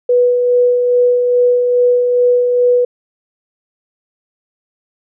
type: tone with tremolo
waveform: sine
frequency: 491 Hz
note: B4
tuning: 10 cents flat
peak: -7 dBFS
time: 0.09-2.85 s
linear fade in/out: 5 ms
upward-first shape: sine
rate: 2.4 Hz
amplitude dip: 35%
effects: none